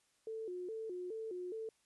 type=tone with vibrato; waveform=sine; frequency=400 Hz; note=G4; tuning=35 cents sharp; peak=-40 dBFS; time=0.27-1.69 s; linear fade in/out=2 ms; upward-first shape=square; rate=2.4 Hz; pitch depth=180 cents each way; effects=white hiss -75 dBFS RMS until 1.85 s + resampled to 24000 Hz